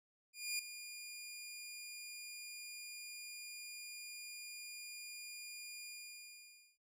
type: tone with ADSR envelope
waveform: 15% pulse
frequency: 2422 Hz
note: D#7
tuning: 47 cents flat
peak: -29 dBFS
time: 0.33-6.78 s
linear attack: 260 ms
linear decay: 5 ms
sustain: -12 dB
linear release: 910 ms
effects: none